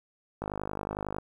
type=click train; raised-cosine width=1 ms; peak=-19 dBFS; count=40; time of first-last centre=0.42-1.185 s; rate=51 Hz; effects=9-bit